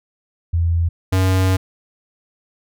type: tone pair in turn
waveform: sine / square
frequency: 84.2 / 93.91 Hz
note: E2 / F#2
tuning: +37 / +26 cents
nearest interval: major second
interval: 189 cents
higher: second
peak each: -14 dBFS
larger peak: neither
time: 0.53-0.89 / 1.12-1.57 s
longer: second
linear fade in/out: 10 ms
effects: none